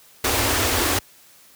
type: band-stop noise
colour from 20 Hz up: pink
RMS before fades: -20 dBFS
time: 0.24-0.99 s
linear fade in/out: 5 ms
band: 110 to 240 Hz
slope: 96 dB/octave
effects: white hiss -51 dBFS RMS until 1.55 s + high-pass 60 Hz 12 dB/octave